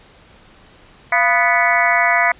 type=harmonic tone with a mistuned harmonic; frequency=246.9 Hz; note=B3; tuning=in tune; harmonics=3 / 4 / 5 / 6 / 7 / 8 / 9; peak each=-18 / -21 / -22 / -23 / -22 / -17 / -20 dBFS; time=1.12-2.32 s; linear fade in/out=5 ms; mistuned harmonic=3; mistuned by=-120 cents; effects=pink hiss -47 dBFS RMS until 2.39 s + resampled to 8000 Hz